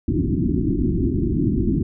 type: low-pass noise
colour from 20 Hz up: white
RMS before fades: -20 dBFS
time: 0.08-1.83 s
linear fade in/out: 5 ms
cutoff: 360 Hz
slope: 96 dB/octave
effects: none